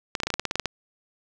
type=clicks; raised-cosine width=0.2 ms; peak=-8 dBFS; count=12; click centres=0.152 / 0.202 / 0.234 / 0.27 / 0.303 / 0.34 / 0.396 / 0.453 / 0.511 / 0.556 / 0.597 / 0.657 s; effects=none